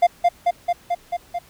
triangle tone with echo, 698.5 Hz, F5, in tune, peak -8 dBFS, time 0.02-0.07 s, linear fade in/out 10 ms, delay 220 ms, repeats 6, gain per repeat -2 dB, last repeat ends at 1.39 s, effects pink hiss -51 dBFS RMS until 1.49 s

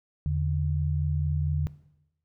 sine tone pair together, 82.41 / 146.84 Hz, E2 / D3, 0 / 0 cents, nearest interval minor seventh, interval 1000 cents, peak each -27 dBFS, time 0.26-1.67 s, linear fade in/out 0 ms, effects noise-tail reverb RT60 0.9 s tail -18 dB re dry

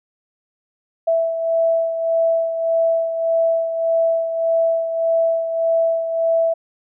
sine beating tone pair, 659.3 / 661 Hz, E5 / E5, 0 / +5 cents, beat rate 1.7 Hz, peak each -16 / -24 dBFS, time 1.07-6.54 s, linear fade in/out 10 ms, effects none

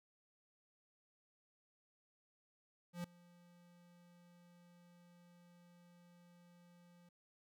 square tone with ADSR envelope, 174.61 Hz, F3, in tune, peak -40 dBFS, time 2.93-7.09 s, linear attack 110 ms, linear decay 4 ms, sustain -24 dB, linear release 4 ms, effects none

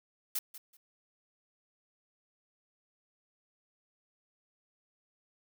blue noise with echo, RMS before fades -33 dBFS, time 0.35-0.39 s, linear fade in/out 5 ms, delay 190 ms, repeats 2, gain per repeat -14 dB, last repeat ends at 0.77 s, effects none

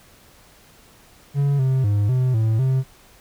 triangle tone with pitch steps, 141.3 / 131.7 / 102.6 / 128 / 110.8 / 131.6 Hz, C#3 / C3 / G#2 / C3 / A2 / C3, +34 / +12 / -21 / -38 / +13 / +10 cents, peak -14 dBFS, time 1.34-2.84 s, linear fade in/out 50 ms, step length 250 ms, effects pink hiss -51 dBFS RMS until 3.2 s

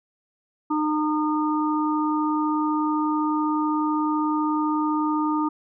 harmonic tone, 305.3 Hz, D#4, 33 cents flat, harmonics 1 / 3 / 4, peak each -22 / -27 / -28 dBFS, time 0.7-5.49 s, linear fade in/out 10 ms, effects none

